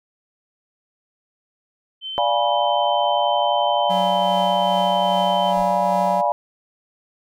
sine tone, 3084 Hz, G7, 29 cents flat, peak -27 dBFS, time 2.01-5.54 s, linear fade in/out 50 ms
sine chord, D diminished seventh, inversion none, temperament equal with one note detuned, 587.3 / 698.5 / 830.6 / 974.7 Hz, D5 / F5 / Ab5 / Cb6, 0 / 0 / 0 / -23 cents, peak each -22 dBFS, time 2.18-6.32 s, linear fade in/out 0 ms
square tone with tremolo, 185 Hz, F#3, in tune, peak -26 dBFS, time 3.89-6.22 s, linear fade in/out 20 ms, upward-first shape triangle, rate 2.5 Hz, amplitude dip 35%
brown noise with exponential decay, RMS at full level -41 dBFS, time 5.57-6.08 s, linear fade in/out 1 ms, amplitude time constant 110 ms
effects none

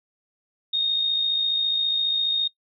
sine tone with amplitude modulation, 3704 Hz, A#7, 12 cents flat, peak -18 dBFS, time 0.73-2.48 s, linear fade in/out 10 ms, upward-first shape sine, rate 54.7 Hz, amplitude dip 40%, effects noise-tail reverb RT60 0.1 s tail -22 dB re dry

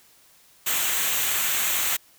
white noise with comb filter, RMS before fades -24 dBFS, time 0.66-1.97 s, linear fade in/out 10 ms, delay 0.2 ms, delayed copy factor -0.6, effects white hiss -56 dBFS RMS until 2.18 s

